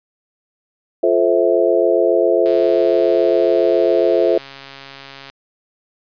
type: chord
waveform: sine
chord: F major seventh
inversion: none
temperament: just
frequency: 349.2 / 436.5 / 523.8 / 654.8 Hz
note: F4 / A4 / C5 / E5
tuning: 0 / -14 / +2 / -12 cents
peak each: -17 dBFS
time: 1.03-4.38 s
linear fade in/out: 5 ms
type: click train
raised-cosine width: 0.2 ms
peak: -18 dBFS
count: 390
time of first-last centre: 2.46-5.299 s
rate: 137 Hz
effects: resampled to 11025 Hz